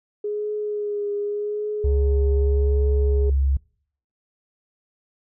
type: tone with vibrato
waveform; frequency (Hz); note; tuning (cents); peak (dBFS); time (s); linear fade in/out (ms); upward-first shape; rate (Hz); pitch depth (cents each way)
sine; 415.3; G#4; 0; -23; 0.24-3.3; 5; triangle; 0.85; 30
type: tone with pitch glide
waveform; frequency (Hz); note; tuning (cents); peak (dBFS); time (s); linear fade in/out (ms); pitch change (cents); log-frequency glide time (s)
sine; 69.3 to 68.15; C#2 to C#2; 0 to -29; -16; 1.84-3.57; 5; -29; 2.55-3.45
effects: noise-tail reverb RT60 0.6 s tail -26 dB re dry + tanh soft clip ceiling -10 dBFS